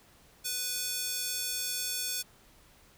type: tone with high-pass filter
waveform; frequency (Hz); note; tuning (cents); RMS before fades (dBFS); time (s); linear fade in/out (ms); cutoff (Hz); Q
square; 495.1; B4; +4; -34; 0.44-2.23; 20; 5000; 0.75
effects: pink hiss -60 dBFS RMS until 2.97 s